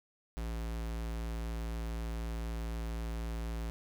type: tone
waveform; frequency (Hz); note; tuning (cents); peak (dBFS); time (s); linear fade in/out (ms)
square; 56.5; A1; +47; -36; 0.37-3.7; 0
effects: none